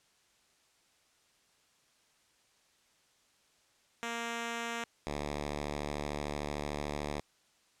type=tone pair in turn; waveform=5% pulse; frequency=233.1 / 73.42 Hz; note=A#3 / D2; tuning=0 / 0 cents; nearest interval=octave + minor sixth; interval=2000 cents; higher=first; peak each=-24 dBFS; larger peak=neither; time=4.03-4.84 / 5.07-7.2 s; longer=second; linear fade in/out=0 ms; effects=white hiss -69 dBFS RMS until 7.8 s + low-pass 8000 Hz 12 dB/octave